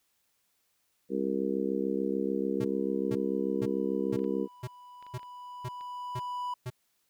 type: harmonic tone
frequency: 66.8 Hz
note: C2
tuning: 36 cents sharp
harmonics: 3 / 4 / 5 / 6 / 7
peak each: -34 / -34 / -34 / -34 / -34 dBFS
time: 1.09-4.48 s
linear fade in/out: 50 ms
type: tone bursts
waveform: square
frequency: 125.2 Hz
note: B2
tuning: 24 cents sharp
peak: -34 dBFS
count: 9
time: 2.6-6.703 s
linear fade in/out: 10 ms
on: 47 ms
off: 460 ms
type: tone with exponential growth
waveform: triangle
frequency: 987 Hz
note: B5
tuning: 1 cent flat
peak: -29 dBFS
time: 2.63-6.54 s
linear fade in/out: 5 ms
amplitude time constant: 850 ms
type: clicks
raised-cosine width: 0.3 ms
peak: -38 dBFS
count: 8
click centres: 4.192 / 4.242 / 5.026 / 5.066 / 5.194 / 5.231 / 5.81 / 6.194 s
effects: white hiss -74 dBFS RMS until 7.09 s